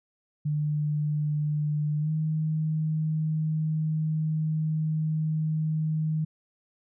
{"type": "tone with pitch glide", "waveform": "sine", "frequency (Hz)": [149.8, 156.34], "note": ["D3", "D#3"], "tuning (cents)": [35, 9], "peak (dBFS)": -24, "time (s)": [0.45, 6.25], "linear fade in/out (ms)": 10, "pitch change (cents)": 74, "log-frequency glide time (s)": [2, 2.1], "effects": []}